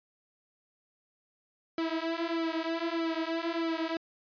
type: tone with flanger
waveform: sawtooth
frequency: 329.6 Hz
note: E4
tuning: in tune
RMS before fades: -32 dBFS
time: 1.78-3.97 s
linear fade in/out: 2 ms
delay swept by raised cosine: 1.1 to 7 ms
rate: 1.6 Hz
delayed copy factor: -0.95
effects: resampled to 11025 Hz